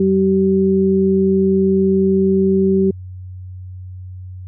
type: tone pair together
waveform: sine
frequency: 191.9 / 383.8 Hz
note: G3 / G4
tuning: -37 / -37 cents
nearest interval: octave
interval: 1200 cents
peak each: -14 dBFS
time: 0-2.91 s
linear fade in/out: 5 ms
effects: added 92 Hz sine -29 dBFS peak until 4.47 s